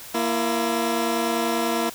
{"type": "tone pair together", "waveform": "15% pulse", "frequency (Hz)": [233.6, 335.3], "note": ["A#3", "E4"], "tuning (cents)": [4, 30], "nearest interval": "tritone", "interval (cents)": 626, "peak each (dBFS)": -18, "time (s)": [0.14, 1.9], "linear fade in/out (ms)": 10, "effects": ["white hiss -40 dBFS RMS until 1.94 s"]}